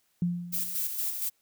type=tone with exponential decay; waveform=sine; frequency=174.61 Hz; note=F3; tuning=in tune; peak=-22 dBFS; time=0.22-0.87 s; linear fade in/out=2 ms; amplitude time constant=140 ms
type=noise with tremolo; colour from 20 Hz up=violet; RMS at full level=-30 dBFS; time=0.52-1.3 s; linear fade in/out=20 ms; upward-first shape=square; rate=4.3 Hz; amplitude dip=45%
effects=white hiss -71 dBFS RMS until 1.41 s